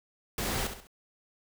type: noise with echo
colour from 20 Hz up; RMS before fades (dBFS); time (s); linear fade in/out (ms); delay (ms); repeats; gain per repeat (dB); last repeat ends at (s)
pink; -32; 0.38-0.67; 2; 67; 3; -8; 0.871
effects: none